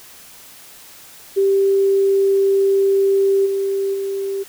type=tone with level steps; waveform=sine; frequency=392 Hz; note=G4; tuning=in tune; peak=-12 / -17 / -20 dBFS; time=1.36-4.44 s; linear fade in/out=20 ms; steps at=3.45 / 3.93 s; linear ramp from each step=20 ms; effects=white hiss -42 dBFS RMS until 4.48 s